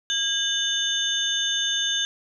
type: tone cluster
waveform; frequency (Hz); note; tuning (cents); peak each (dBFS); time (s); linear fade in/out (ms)
sine; 1627 / 2978 / 3568 / 6350; G#6 / F#7 / A7 / G8; -36 / +11 / +23 / +21; -30 / -27 / -25 / -30; 0.1-2.05; 0
effects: none